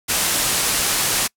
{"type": "low-pass noise", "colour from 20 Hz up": "white", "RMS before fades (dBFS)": -20, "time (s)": [0.08, 1.28], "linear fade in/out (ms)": 20, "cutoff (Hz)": 12000, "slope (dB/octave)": 24, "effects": ["noise-tail reverb RT60 0.1 s tail -26 dB re dry"]}